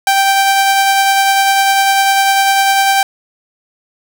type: tone with tremolo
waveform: sawtooth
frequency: 783 Hz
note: G5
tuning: 2 cents flat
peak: -4 dBFS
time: 0.07-3.03 s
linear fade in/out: 2 ms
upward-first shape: sine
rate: 10 Hz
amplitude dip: 25%
effects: none